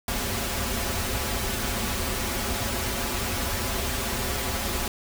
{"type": "noise with comb filter", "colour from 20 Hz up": "pink", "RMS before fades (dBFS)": -28, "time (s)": [0.08, 4.88], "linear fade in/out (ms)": 2, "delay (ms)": 6.5, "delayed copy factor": -1, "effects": []}